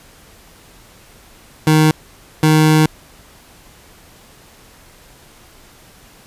25% pulse tone bursts at uneven times, 155.56 Hz, D#3, in tune, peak -5 dBFS, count 2, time 1.67-1.91 / 2.43-2.86 s, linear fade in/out 2 ms, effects pink hiss -45 dBFS RMS until 6.26 s + resampled to 32000 Hz

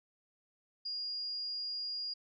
sine tone, 4844 Hz, D#8, 47 cents flat, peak -36 dBFS, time 0.85-2.14 s, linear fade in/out 10 ms, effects none

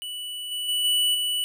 square tone with level steps, 2960 Hz, F#7, in tune, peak -32 / -28 / -23 / -20 / -24 dBFS, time 0.02-1.44 s, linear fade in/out 0 ms, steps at 0.51 / 0.68 / 0.84 / 1.14 s, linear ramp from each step 10 ms, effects none

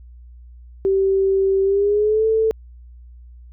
sine tone with pitch glide, 387.3 to 442.3 Hz, G4 to A4, -21 to +9 cents, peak -14 dBFS, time 0.85-2.51 s, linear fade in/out 0 ms, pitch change +230 cents, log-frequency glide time 1.63-2.26 s, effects added 60 Hz sine -39 dBFS peak until 3.52 s

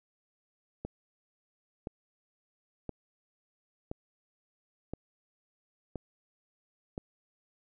click train, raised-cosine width 2 ms, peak -23 dBFS, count 7, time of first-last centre 0.85-6.979 s, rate 0.979 Hz, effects none

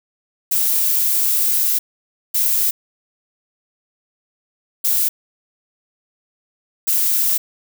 violet noise bursts at uneven times, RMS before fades -17 dBFS, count 4, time 0.51-1.79 / 2.34-2.71 / 4.84-5.09 / 6.87-7.38 s, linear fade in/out 10 ms, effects none

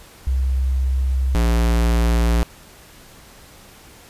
sine / square tone pair in turn, 65.41 / 57.9 Hz, C2 / A#1, 0 / -11 cents, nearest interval major second, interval 211 cents, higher first, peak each -16 / -15 dBFS, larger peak second, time 0.27-1.35 / 1.35-2.43 s, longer neither, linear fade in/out 0 ms, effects pink hiss -45 dBFS RMS until 4.09 s + resampled to 32000 Hz

